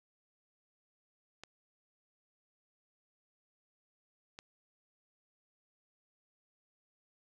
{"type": "clicks", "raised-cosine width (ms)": 0.2, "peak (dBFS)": -29, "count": 2, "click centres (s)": [1.436, 4.389], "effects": []}